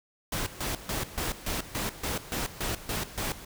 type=noise with tremolo; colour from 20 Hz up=pink; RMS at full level=-31 dBFS; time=0.32-3.45 s; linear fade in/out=5 ms; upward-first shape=square; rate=3.5 Hz; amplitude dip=80%; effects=none